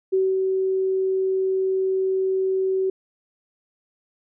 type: tone with ADSR envelope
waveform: sine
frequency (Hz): 379.8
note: F#4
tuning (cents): +45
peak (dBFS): -16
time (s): 0.12-2.9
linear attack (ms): 17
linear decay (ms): 220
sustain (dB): -3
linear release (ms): 4
effects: none